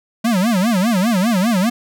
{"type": "tone with vibrato", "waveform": "square", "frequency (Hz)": 207.7, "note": "G#3", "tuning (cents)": 0, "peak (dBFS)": -14, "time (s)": [0.24, 1.7], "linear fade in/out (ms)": 10, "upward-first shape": "sine", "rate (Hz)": 5, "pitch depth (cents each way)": 260, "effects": []}